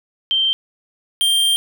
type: tone pair in turn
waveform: sine / square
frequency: 3136 / 3176 Hz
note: G7 / G7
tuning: 0 / +22 cents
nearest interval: unison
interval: 22 cents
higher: second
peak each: -14 dBFS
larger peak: neither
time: 0.31-0.53 / 1.21-1.56 s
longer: second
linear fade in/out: 0 ms
effects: none